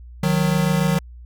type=tone pair together; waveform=square; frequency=155.69 / 182.8 Hz; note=D#3 / F#3; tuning=+1 / -21 cents; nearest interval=minor third; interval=278 cents; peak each=-20 dBFS; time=0.23-0.99 s; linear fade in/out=5 ms; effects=added 60 Hz sine -37 dBFS peak until 1.25 s